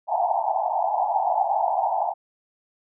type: band-pass noise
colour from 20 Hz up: pink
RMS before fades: -23 dBFS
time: 0.07-2.14 s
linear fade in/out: 50 ms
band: 670 to 910 Hz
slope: 96 dB/octave
effects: none

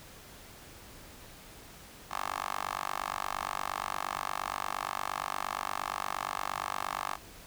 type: tone with high-pass filter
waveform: 10% pulse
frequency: 48.58 Hz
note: G1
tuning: 15 cents flat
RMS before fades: -36 dBFS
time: 2.09-7.18 s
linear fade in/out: 50 ms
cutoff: 980 Hz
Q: 4.7
effects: pink hiss -51 dBFS RMS until 7.46 s

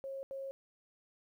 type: tone bursts at uneven times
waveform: sine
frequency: 542 Hz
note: C#5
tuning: 39 cents flat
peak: -39 dBFS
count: 2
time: 0.04-0.23 / 0.31-0.51 s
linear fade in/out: 0 ms
effects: 12-bit

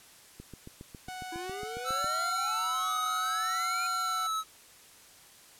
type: click train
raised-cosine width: 3 ms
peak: -31 dBFS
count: 13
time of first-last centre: 0.4-2.044 s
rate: 7.3 Hz
type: tone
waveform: sawtooth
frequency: 740 Hz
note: F#5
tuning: in tune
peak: -35 dBFS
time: 1.08-4.27 s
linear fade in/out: 5 ms
type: exponential sweep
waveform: square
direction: up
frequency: 329.6 to 2489 Hz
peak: -40 dBFS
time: 1.32-3.87 s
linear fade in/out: 5 ms
type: tone with vibrato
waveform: square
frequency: 1318.5 Hz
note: E6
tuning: in tune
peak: -30 dBFS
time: 1.84-4.44 s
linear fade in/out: 50 ms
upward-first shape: triangle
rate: 0.63 Hz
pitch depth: 78 cents each way
effects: white hiss -55 dBFS RMS until 5.59 s + low-pass 12000 Hz 12 dB/octave

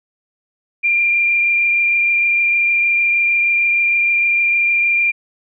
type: tone with frequency modulation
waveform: sine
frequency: 2390 Hz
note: D7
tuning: 30 cents sharp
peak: -12 dBFS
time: 0.83-5.12 s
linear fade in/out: 20 ms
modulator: 26.5 Hz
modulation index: 1.1
effects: none

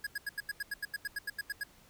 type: tone bursts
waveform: square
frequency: 1661.2 Hz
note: G#6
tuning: in tune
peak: -34 dBFS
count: 15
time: 0.04-1.636 s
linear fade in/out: 5 ms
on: 28 ms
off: 84 ms
effects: pink hiss -61 dBFS RMS until 1.89 s

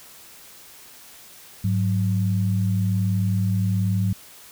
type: tone pair together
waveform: sine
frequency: 103.65 / 184.9 Hz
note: G#2 / F#3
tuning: -3 / -1 cents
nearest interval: minor seventh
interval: 1002 cents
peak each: -20 / -24 dBFS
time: 1.64-4.13 s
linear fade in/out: 5 ms
effects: white hiss -46 dBFS RMS until 4.51 s

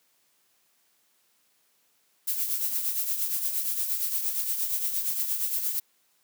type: noise with tremolo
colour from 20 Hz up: violet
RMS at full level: -26 dBFS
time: 2.27-5.8 s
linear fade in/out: 10 ms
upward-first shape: triangle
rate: 8.6 Hz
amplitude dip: 60%
effects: white hiss -68 dBFS RMS until 6.23 s + high-pass 150 Hz 12 dB/octave

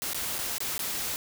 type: noise with dropouts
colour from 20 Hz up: white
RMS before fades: -32 dBFS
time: 0.02-1.16 s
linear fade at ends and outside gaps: 0 ms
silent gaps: 0.133-0.145 / 0.383-0.388 / 0.582-0.604 / 0.78-0.792 s
effects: none

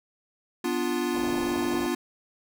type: chord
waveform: square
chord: B diminished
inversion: none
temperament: equal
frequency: 246.9 / 293.7 / 349.2 Hz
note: B3 / D4 / F4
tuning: 0 / 0 / 0 cents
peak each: -31 / -32 / -29 dBFS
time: 0.64-1.95 s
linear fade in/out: 5 ms
type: low-pass noise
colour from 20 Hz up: white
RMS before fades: -38 dBFS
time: 1.14-1.87 s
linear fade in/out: 5 ms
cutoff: 1000 Hz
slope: 48 dB/octave
effects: none

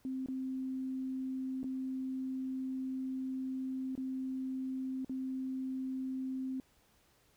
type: tone with dropouts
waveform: sine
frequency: 261.6 Hz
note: C4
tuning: in tune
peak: -35 dBFS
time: 0.05-6.6 s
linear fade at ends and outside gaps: 1 ms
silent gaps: 0.261-0.285 / 1.631-1.642 / 3.953-3.977 / 5.047-5.095 s
effects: pink hiss -69 dBFS RMS until 7.36 s

